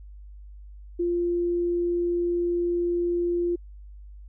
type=tone; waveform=sine; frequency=347.4 Hz; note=F4; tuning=9 cents flat; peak=-22 dBFS; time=0.99-3.56 s; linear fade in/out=10 ms; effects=added 50 Hz sine -41 dBFS peak until 4.28 s